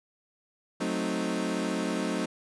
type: chord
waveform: 30% pulse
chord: F# diminished seventh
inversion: none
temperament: equal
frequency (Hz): 185 / 220 / 261.6 / 311.1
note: F#3 / A3 / C4 / Eb4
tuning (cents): 0 / 0 / 0 / 0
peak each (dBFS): -31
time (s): 0.8-2.26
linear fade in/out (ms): 10
effects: resampled to 24000 Hz